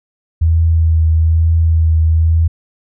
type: tone with vibrato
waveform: sine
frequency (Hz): 81.1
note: E2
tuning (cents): -28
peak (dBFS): -8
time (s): 0.41-2.48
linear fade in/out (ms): 10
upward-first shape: triangle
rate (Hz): 1.1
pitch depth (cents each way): 25
effects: none